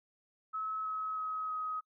sine tone with pitch steps, 1291 / 1281.3 / 1271.8 / 1262.2 Hz, E6 / E6 / D#6 / D#6, -37 / -50 / +38 / +24 cents, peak -34 dBFS, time 0.53-1.81 s, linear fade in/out 20 ms, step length 320 ms, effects noise-tail reverb RT60 0.1 s tail -26 dB re dry

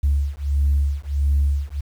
sine beating tone pair, 70.1 / 71.6 Hz, C#2 / D2, +20 / -43 cents, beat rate 1.5 Hz, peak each -19 dBFS, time 0.03-1.81 s, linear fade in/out 10 ms, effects tanh soft clip ceiling -11 dBFS + 8-bit

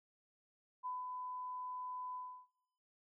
sine tone with ADSR envelope, 1003 Hz, B5, 26 cents sharp, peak -39 dBFS, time 0.83-2.47 s, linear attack 29 ms, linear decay 190 ms, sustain -3 dB, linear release 320 ms, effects noise-tail reverb RT60 0.8 s tail -17 dB re dry

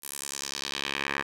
10% pulse tone with band-pass filter sweep, 69.8 Hz, C#2, 13 cents sharp, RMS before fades -34 dBFS, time 0.02-1.23 s, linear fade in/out 20 ms, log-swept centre 12000 to 1700 Hz, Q 1.7, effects 9-bit

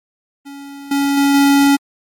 square tone with level steps, 280.3 Hz, C#4, 19 cents sharp, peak -31 / -14 / -11 / -9 dBFS, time 0.45-1.77 s, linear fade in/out 20 ms, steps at 0.91 / 1.17 / 1.34 s, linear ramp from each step 5 ms, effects MP3 64 kbps

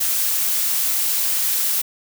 blue noise, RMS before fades -20 dBFS, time 0-1.82 s, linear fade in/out 10 ms, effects none

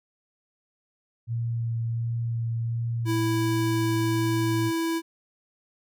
sine tone with vibrato, 116 Hz, A#2, 8 cents flat, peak -25 dBFS, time 1.27-4.72 s, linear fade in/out 50 ms, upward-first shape sine, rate 1.4 Hz, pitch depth 12 cents each way
square tone, 329.6 Hz, E4, in tune, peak -25 dBFS, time 3.05-5.02 s, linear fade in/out 50 ms
effects none

